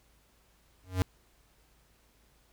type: tone with exponential growth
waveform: square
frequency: 92.5 Hz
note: F#2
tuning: in tune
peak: -22 dBFS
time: 0.84-1.02 s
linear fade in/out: 0 ms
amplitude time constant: 39 ms
effects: added 54 Hz sine -67 dBFS peak until 2.52 s + pink hiss -67 dBFS RMS until 2.52 s